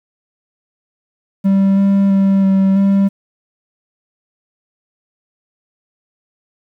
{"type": "tone with pitch steps", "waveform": "triangle", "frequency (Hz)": [195, 197.3, 195, 192.8, 196.9], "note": ["G3", "G3", "G3", "G3", "G3"], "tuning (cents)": [-9, 11, -9, -28, 8], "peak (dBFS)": -7, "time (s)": [1.44, 3.09], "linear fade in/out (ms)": 20, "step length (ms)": 330, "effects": ["8-bit"]}